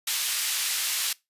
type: high-pass noise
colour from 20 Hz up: pink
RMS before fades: -27 dBFS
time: 0.07-1.13 s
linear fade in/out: 5 ms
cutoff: 2700 Hz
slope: 12 dB/octave
effects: noise-tail reverb RT60 0.2 s tail -22 dB re dry + resampled to 32000 Hz